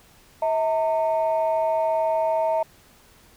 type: tone pair together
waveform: sine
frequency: 643 / 909.4 Hz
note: E5 / A#5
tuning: -43 / -43 cents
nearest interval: tritone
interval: 600 cents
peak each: -20 / -23 dBFS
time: 0.42-2.63 s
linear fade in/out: 5 ms
effects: tanh soft clip ceiling -14 dBFS + pink hiss -54 dBFS RMS until 3.36 s